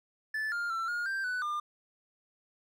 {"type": "tone with pitch steps", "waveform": "triangle", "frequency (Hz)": [1746, 1405, 1343, 1427, 1576, 1492, 1202], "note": ["A6", "F6", "E6", "F6", "G6", "F#6", "D6"], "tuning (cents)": [-14, 10, 32, 37, 9, 14, 40], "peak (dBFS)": -29, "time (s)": [0.34, 1.6], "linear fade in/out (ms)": 5, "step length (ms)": 180, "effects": []}